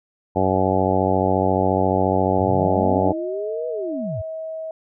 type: harmonic tone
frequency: 94.3 Hz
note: F#2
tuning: 33 cents sharp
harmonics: 1 / 2 / 3 / 4 / 5 / 6 / 7 / 8 / 9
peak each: -25 / -25 / -25 / -25 / -25 / -25 / -25 / -25 / -25 dBFS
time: 0.35-3.13 s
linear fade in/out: 20 ms
type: linear two-way sweep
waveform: sine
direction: up then down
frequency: 79 to 493.9 to 79.7 Hz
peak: -25 dBFS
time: 2.38-4.22 s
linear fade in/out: 10 ms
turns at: 3.68 s
type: tone with pitch glide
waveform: sine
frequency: 622.3 to 640.5 Hz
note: D#5 to E5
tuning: 0 to -50 cents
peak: -27 dBFS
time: 2.59-4.71 s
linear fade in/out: 2 ms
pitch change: +50 cents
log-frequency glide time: 2.97-4.12 s
effects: none